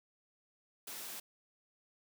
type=high-pass noise; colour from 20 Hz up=white; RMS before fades=-45 dBFS; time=0.87-1.2 s; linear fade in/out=5 ms; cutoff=180 Hz; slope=12 dB/octave; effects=none